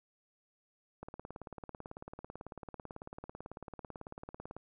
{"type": "click train", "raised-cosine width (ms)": 1, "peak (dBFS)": -30, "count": 65, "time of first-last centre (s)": [1.03, 4.566], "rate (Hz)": 18.1, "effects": []}